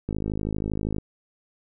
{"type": "click train", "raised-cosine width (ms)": 3, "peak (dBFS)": -15, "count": 48, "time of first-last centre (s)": [0.09, 0.984], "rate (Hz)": 52.6, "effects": []}